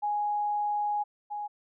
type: tone pair in turn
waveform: sine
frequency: 830.6 / 830.6 Hz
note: G#5 / G#5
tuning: 0 / 0 cents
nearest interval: unison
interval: 0 cents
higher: neither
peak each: -26 / -32 dBFS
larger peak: first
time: 0.02-1.04 / 1.3-1.48 s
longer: first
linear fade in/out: 20 ms
effects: none